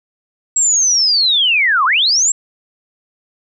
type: linear two-way sweep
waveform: sine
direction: down then up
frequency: 7690 to 998 to 7690 Hz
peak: -10 dBFS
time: 0.56-2.32 s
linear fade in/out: 5 ms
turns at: 1.85 s
effects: none